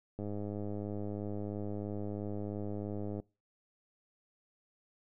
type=click train; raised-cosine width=2 ms; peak=-27 dBFS; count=311; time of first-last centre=0.19-3.2 s; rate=103 Hz; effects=noise-tail reverb RT60 0.3 s tail -25 dB re dry